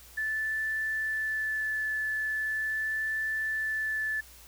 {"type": "tone with vibrato", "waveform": "sine", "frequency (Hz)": 1747, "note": "A6", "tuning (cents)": -13, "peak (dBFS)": -28, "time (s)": [0.17, 4.21], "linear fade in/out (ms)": 10, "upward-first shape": "sine", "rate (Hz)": 0.4, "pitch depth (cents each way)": 10, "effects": ["added 60 Hz sine -55 dBFS peak until 4.47 s", "white hiss -53 dBFS RMS until 4.47 s"]}